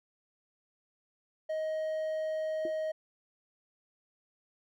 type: tone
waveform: triangle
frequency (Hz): 628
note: D#5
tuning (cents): +16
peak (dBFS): -29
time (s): 1.49-2.92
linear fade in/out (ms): 10
type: tone with exponential decay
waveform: sine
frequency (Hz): 341.7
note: F4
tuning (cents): -38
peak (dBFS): -31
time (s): 2.65-2.73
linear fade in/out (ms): 2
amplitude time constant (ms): 17
effects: none